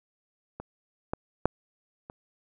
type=clicks; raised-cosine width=1 ms; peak=-23 / -15 / -7 / -27 dBFS; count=4; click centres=0.6 / 1.135 / 1.456 / 2.099 s; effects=none